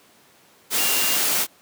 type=tone in noise; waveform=sine; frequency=2794 Hz; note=F7; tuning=in tune; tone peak=-28 dBFS; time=0.76-1.2 s; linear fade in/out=50 ms; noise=white; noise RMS=-21 dBFS; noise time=0.7-1.47 s; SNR=-10 dB; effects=pink hiss -54 dBFS RMS until 1.61 s + high-pass 200 Hz 12 dB/octave